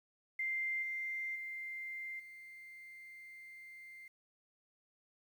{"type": "tone with level steps", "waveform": "sine", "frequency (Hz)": 2093, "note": "C7", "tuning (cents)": 0, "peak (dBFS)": [-34, -37, -41, -50], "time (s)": [0.39, 4.08], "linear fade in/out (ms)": 5, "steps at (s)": [0.82, 1.35, 2.19], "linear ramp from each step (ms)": 10, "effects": ["11-bit"]}